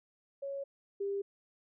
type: tone pair in turn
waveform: sine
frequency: 554.4 / 398.4 Hz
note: C#5 / G4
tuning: 0 / +28 cents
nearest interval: tritone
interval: 572 cents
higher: first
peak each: -36 / -32 dBFS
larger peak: second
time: 0.42-0.64 / 1-1.22 s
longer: neither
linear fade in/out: 10 ms
effects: none